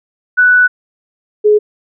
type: tone pair in turn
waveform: sine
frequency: 1484 / 421 Hz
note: F#6 / G#4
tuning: +5 / +24 cents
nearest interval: octave + minor seventh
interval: 2181 cents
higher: first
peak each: -5 dBFS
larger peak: neither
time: 0.37-0.68 / 1.44-1.59 s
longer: first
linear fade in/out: 20 ms
effects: none